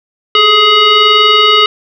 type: tone with frequency modulation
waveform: sine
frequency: 2093 Hz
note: C7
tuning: in tune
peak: -4 dBFS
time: 0.35-1.66 s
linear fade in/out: 2 ms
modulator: 833 Hz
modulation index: 1.9
effects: none